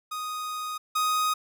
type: tone pair in turn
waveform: 45% pulse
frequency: 1244.5 / 1249.8 Hz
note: D#6 / D#6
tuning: 0 / +7 cents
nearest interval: unison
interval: 7 cents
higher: second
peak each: -31 / -23 dBFS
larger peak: second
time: 0.11-0.78 / 0.95-1.34 s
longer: first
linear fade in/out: 10 ms
effects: none